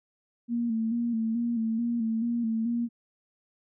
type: tone with vibrato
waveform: sine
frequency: 230 Hz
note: A#3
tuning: 23 cents flat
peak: -25 dBFS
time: 0.48-2.89 s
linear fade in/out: 50 ms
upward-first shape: square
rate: 2.3 Hz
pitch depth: 46 cents each way
effects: none